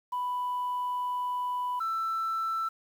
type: tone pair in turn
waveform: sine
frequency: 990 / 1330.3 Hz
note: B5 / E6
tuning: +4 / +15 cents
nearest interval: perfect fourth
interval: 511 cents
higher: second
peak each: -27 / -26 dBFS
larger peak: second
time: 0.12-1.8 / 1.8-2.69 s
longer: first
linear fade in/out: 10 ms
effects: tanh soft clip ceiling -26 dBFS + 9-bit